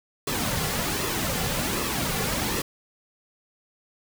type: noise with flanger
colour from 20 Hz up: pink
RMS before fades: -27 dBFS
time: 0.27-2.62 s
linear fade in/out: 5 ms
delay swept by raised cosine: 1.3 to 3.2 ms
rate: 1.3 Hz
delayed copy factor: -0.55
effects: none